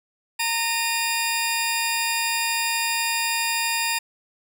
15% pulse tone pair together, 919.9 / 2449 Hz, A#5 / D#7, -23 / -28 cents, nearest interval octave + perfect fourth, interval 1695 cents, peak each -18 dBFS, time 0.39-3.99 s, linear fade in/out 10 ms, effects none

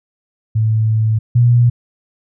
sine tone pair in turn, 110 / 120.36 Hz, A2 / B2, 0 / -44 cents, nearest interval major second, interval 156 cents, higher second, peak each -11 / -7 dBFS, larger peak second, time 0.55-1.19 / 1.35-1.7 s, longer first, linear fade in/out 10 ms, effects none

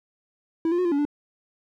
triangle tone with pitch steps, 327.6 / 348.4 / 363.5 / 344.6 / 284 / 292.5 Hz, E4 / F4 / F#4 / F4 / C#4 / D4, -11 / -4 / -31 / -23 / +42 / -7 cents, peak -18 dBFS, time 0.65-1.052 s, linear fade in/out 2 ms, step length 67 ms, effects none

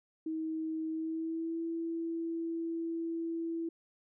sine tone with pitch glide, 318.4 to 331.3 Hz, D#4 to E4, +40 to +9 cents, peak -33 dBFS, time 0.26-3.69 s, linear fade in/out 5 ms, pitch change +69 cents, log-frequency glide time 0.9-1.62 s, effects none

